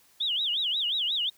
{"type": "tone with vibrato", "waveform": "sine", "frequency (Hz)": 3322, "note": "G#7", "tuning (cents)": 0, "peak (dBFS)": -25, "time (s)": [0.2, 1.3], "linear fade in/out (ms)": 10, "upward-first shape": "sine", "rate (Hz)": 5.6, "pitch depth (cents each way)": 270, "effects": ["white hiss -61 dBFS RMS until 1.37 s"]}